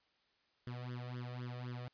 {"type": "tone with flanger", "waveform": "sawtooth", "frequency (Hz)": 123.47, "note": "B2", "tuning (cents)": 0, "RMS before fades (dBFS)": -44, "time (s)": [0.67, 1.88], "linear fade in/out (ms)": 0, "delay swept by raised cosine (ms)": [0.6, 1.7], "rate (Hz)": 3.9, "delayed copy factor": 1, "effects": ["white hiss -75 dBFS RMS until 1.93 s", "resampled to 11025 Hz"]}